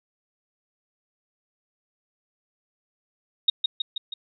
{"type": "tone with echo", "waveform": "sine", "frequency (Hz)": 3729, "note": "A#7", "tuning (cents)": 0, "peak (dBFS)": -14, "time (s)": [3.48, 3.5], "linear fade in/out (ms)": 5, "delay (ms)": 160, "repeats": 4, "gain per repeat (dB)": -4, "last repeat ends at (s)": 4.14, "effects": []}